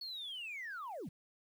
sine linear sweep, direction down, 4435 to 121 Hz, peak -40 dBFS, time 0.01-1.09 s, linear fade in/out 5 ms, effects tanh soft clip ceiling -38 dBFS + 11-bit

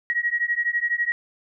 sine beating tone pair, 1896 / 1908 Hz, A#6 / A#6, +29 / +40 cents, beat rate 12 Hz, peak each -24 dBFS, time 0.1-1.12 s, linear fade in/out 0 ms, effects none

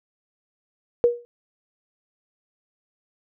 sine tone with exponential decay, 478.2 Hz, A#4, 44 cents sharp, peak -10 dBFS, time 1.04-1.25 s, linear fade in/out 0 ms, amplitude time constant 45 ms, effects none

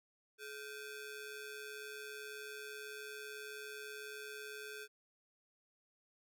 sawtooth ring-modulated tone, 987.8 Hz, B5, in tune, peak -39 dBFS, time 0.38-4.88 s, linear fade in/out 50 ms, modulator 563 Hz, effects none

